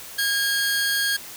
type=tone pair together; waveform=sawtooth; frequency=1630 / 4402 Hz; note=G#6 / C#8; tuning=-33 / -13 cents; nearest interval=octave + perfect fourth; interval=1720 cents; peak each=-18 / -24 dBFS; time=0.18-1.17 s; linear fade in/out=10 ms; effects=white hiss -39 dBFS RMS until 1.36 s